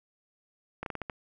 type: slowing click train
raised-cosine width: 0.5 ms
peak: -20 dBFS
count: 6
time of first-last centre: 0.83-1.098 s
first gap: 32 ms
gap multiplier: 1.26
effects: none